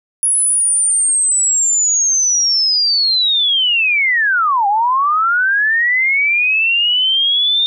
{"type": "linear two-way sweep", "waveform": "sine", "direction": "down then up", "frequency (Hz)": [10430, 785, 3644], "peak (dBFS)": -11, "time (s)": [0.23, 7.66], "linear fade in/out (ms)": 0, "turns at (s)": 4.67, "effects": []}